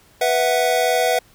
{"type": "chord", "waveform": "square", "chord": "B suspended fourth", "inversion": "none", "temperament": "equal with one note detuned", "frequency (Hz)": [493.9, 656.6, 740], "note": ["B4", "E5", "F#5"], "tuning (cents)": [0, -7, 0], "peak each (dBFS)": -21, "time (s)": [0.21, 1.19], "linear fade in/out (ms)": 5, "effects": ["pink hiss -53 dBFS RMS until 1.34 s"]}